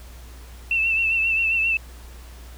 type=tone with vibrato; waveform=sine; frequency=2672 Hz; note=E7; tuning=23 cents sharp; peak=-18 dBFS; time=0.71-1.77 s; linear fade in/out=2 ms; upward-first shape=triangle; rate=7.5 Hz; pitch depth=51 cents each way; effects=added 60 Hz sine -39 dBFS peak until 2.57 s + pink hiss -48 dBFS RMS until 2.57 s